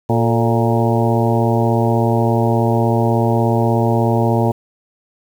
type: harmonic tone with a mistuned harmonic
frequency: 116.54 Hz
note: A#2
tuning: in tune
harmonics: 1 / 2 / 3 / 4 / 5 / 6 / 7 / 8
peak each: -16 / -19 / -21 / -22 / -23 / -24 / -24 / -25 dBFS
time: 0.09-4.52 s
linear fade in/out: 10 ms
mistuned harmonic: 4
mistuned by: -76 cents
effects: 7-bit